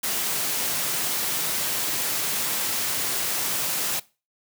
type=high-pass noise; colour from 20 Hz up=white; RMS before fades=-26 dBFS; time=0.03-4 s; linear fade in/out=10 ms; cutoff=100 Hz; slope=48 dB/octave; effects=noise-tail reverb RT60 0.3 s tail -20 dB re dry